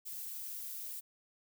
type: noise with amplitude modulation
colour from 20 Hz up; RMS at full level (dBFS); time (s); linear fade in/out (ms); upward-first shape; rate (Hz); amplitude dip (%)
violet; -42; 0.05-1.01; 20; sine; 218; 25
effects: none